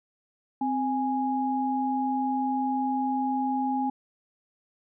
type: tone pair together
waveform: sine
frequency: 260.8 / 828 Hz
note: C4 / G#5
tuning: -5 / -5 cents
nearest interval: octave + minor sixth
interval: 2000 cents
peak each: -27 dBFS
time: 0.61-3.9 s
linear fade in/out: 5 ms
effects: none